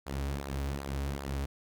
sawtooth tone with flanger, 69.3 Hz, C#2, in tune, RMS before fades -35 dBFS, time 0.06-1.46 s, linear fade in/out 10 ms, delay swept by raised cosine 0.33 to 5.93 ms, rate 2.6 Hz, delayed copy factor -0.6, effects none

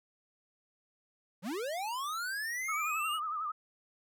square linear sweep, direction up, 155.1 to 2960 Hz, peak -35 dBFS, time 1.42-3.2 s, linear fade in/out 50 ms
sine tone with vibrato, 1244.5 Hz, D#6, in tune, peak -33 dBFS, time 2.68-3.52 s, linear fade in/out 10 ms, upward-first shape sine, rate 11 Hz, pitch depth 87 cents each way
effects none

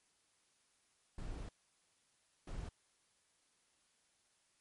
brown noise bursts at uneven times, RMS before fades -44 dBFS, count 2, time 1.18-1.49 / 2.47-2.69 s, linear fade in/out 5 ms, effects white hiss -75 dBFS RMS until 4.6 s + MP3 48 kbps

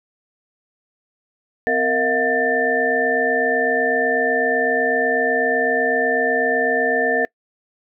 sine tone cluster, 257.1 / 463.1 / 644 / 712 / 1781 Hz, C4 / A#4 / E5 / F5 / A6, -30 / -11 / -41 / +33 / +21 cents, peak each -27 / -20 / -24 / -24 / -20 dBFS, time 1.67-7.25 s, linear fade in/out 0 ms, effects noise-tail reverb RT60 0.1 s tail -25 dB re dry

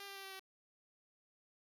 5% pulse tone with pitch steps, 398.9 / 394.8 / 390.7 / 386.6 / 382.7 Hz, G4 / G4 / G4 / G4 / G4, +30 / +12 / -6 / -24 / -42 cents, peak -36 dBFS, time 0-0.395 s, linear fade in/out 2 ms, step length 79 ms, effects none

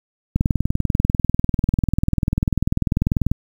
click train, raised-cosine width 5 ms, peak -5 dBFS, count 61, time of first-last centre 0.36-3.316 s, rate 20.3 Hz, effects 7-bit

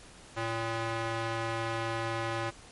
square tone with band-pass filter, 114 Hz, A#2, 38 cents flat, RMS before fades -33 dBFS, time 0.36-2.51 s, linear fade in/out 20 ms, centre 1300 Hz, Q 0.63, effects pink hiss -52 dBFS RMS until 2.71 s + MP3 48 kbps

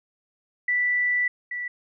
sine tone pair in turn, 1971 / 1960.4 Hz, B6 / B6, -4 / -13 cents, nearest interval unison, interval 9 cents, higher first, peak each -20 / -28 dBFS, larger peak first, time 0.68-1.28 / 1.51-1.68 s, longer first, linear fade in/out 5 ms, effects none

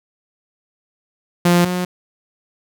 sawtooth tone pair in turn, 174.8 / 179.82 Hz, F3 / F#3, +2 / -49 cents, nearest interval unison, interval 49 cents, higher second, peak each -7 / -15 dBFS, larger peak first, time 1.45-1.65 / 1.65-1.85 s, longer neither, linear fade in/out 5 ms, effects none

